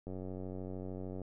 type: click train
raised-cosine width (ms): 2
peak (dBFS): -30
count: 108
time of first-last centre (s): 0.07-1.217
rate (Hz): 93.3
effects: none